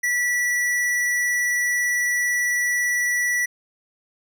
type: tone with tanh clipping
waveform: sine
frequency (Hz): 1953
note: B6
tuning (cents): -20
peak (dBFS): -21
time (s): 0.03-3.46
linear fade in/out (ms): 10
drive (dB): 16
effects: none